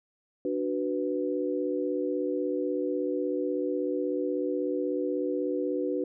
sine chord, B minor, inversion first, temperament equal, 293.7 / 370 / 493.9 Hz, D4 / F#4 / B4, 0 / 0 / 0 cents, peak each -31 dBFS, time 0.45-6.04 s, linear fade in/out 2 ms, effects none

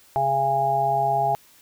harmonic tone, 136.8 Hz, C#3, 23 cents flat, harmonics 1 / 3 / 5 / 6, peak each -31 / -32 / -23 / -21 dBFS, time 0.16-1.35 s, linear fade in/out 0 ms, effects white hiss -54 dBFS RMS until 1.61 s

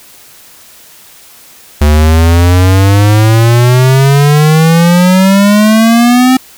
square exponential sweep, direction up, 73.2 to 261.1 Hz, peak -4 dBFS, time 1.81-6.37 s, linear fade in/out 5 ms, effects white hiss -37 dBFS RMS until 6.57 s

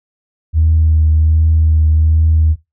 sine tone with vibrato, 78.9 Hz, D#2, 25 cents sharp, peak -7 dBFS, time 0.53-2.56 s, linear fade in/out 50 ms, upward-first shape triangle, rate 1.3 Hz, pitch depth 23 cents each way, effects noise-tail reverb RT60 0.2 s tail -18 dB re dry + tanh soft clip ceiling -3 dBFS

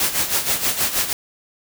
white noise with tremolo, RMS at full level -18 dBFS, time 0-1.13 s, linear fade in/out 2 ms, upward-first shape sine, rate 6.3 Hz, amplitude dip 70%, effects none

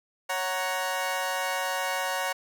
20% pulse chord, F# major, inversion second, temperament equal, 554.4 / 740 / 932.3 Hz, C#5 / F#5 / A#5, 0 / 0 / 0 cents, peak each -27 dBFS, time 0.29-2.33 s, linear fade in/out 10 ms, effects none

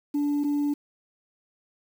sine tone pair in turn, 290 / 290 Hz, D4 / D4, -22 / -22 cents, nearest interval unison, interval 0 cents, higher neither, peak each -20 dBFS, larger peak neither, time 0.14-0.44 / 0.44-0.74 s, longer neither, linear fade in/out 10 ms, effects tanh soft clip ceiling -21 dBFS + 8-bit

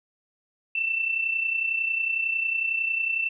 sine tone pair together, 2647 / 2678 Hz, E7 / E7, +7 / +27 cents, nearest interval unison, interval 20 cents, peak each -31 / -24 dBFS, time 0.75-3.29 s, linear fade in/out 5 ms, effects none

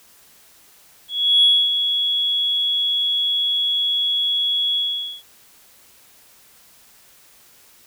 sine tone with ADSR envelope, 3354 Hz, G#7, 16 cents sharp, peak -9 dBFS, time 1.08-5.23 s, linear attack 350 ms, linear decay 260 ms, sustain -8 dB, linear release 470 ms, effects tanh soft clip ceiling -5 dBFS + white hiss -51 dBFS RMS until 7.86 s

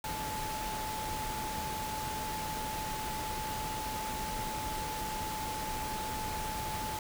sine tone in noise, 866 Hz, A5, 28 cents flat, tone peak -37 dBFS, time 0.04-6.99 s, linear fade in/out 2 ms, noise pink, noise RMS -39 dBFS, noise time 0.04-6.99 s, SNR -1 dB, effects none

